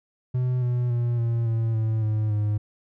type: tone with pitch steps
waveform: triangle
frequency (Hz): 126 / 122.77 / 119.62 / 116.55 / 113.56 / 110.64 / 107.8 / 105.04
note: B2 / B2 / A#2 / A#2 / A#2 / A2 / A2 / G#2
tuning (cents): +35 / -10 / +45 / 0 / -45 / +10 / -35 / +20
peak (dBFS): -19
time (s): 0.34-2.58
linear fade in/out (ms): 10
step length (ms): 280
effects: none